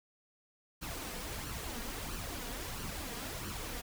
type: noise with flanger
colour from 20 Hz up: pink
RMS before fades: -41 dBFS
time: 0.81-3.82 s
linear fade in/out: 20 ms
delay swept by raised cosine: 0.68 to 4.28 ms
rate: 1.5 Hz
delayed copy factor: +0.55
effects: none